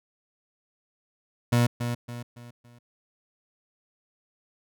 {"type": "tone with echo", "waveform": "30% pulse", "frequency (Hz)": 120, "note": "B2", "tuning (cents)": -49, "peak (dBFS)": -16, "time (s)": [1.52, 1.67], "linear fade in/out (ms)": 10, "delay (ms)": 280, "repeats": 4, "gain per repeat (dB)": -8, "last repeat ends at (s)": 2.79, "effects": []}